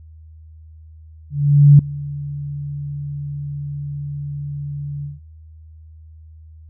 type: tone with ADSR envelope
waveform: sine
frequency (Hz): 143.8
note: D3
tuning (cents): -36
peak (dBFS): -3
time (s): 1.3-5.2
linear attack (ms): 490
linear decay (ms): 3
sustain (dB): -21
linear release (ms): 160
effects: added 79 Hz sine -39 dBFS peak until 6.69 s